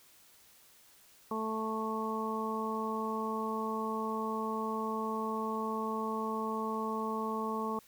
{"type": "harmonic tone", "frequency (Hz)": 220.1, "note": "A3", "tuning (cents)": 1, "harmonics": [1, 2, 3, 4, 5], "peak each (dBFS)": [-37, -38, -46, -40, -37], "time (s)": [1.31, 7.79], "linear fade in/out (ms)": 2, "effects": ["white hiss -61 dBFS RMS until 7.87 s"]}